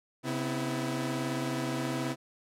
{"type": "tone cluster", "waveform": "sawtooth", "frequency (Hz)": [135.3, 251.8, 326.4], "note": ["C#3", "B3", "E4"], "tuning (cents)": [-42, 34, -17], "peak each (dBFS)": -31, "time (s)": [0.23, 2.16], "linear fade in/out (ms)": 50, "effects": ["low-pass 12000 Hz 12 dB/octave"]}